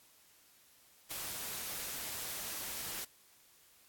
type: noise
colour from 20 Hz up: white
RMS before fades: -41 dBFS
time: 1.1-3.05 s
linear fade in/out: 10 ms
effects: white hiss -64 dBFS RMS until 3.88 s + AAC 64 kbps